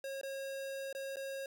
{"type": "tone with dropouts", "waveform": "square", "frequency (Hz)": 543, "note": "C#5", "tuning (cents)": -36, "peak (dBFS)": -40, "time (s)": [0.04, 1.46], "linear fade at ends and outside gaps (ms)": 2, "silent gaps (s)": [[0.213, 0.232], [0.928, 0.949], [1.159, 1.168]], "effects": []}